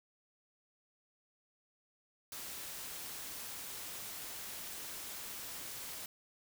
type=noise; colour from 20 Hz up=white; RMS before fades=-45 dBFS; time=2.32-6.06 s; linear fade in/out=2 ms; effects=none